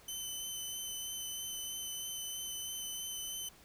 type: tone with vibrato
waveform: 15% pulse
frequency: 3044 Hz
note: F#7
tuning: 48 cents sharp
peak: -32 dBFS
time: 0.08-3.49 s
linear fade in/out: 5 ms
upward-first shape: sine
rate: 3.1 Hz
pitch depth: 11 cents each way
effects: pink hiss -60 dBFS RMS until 3.64 s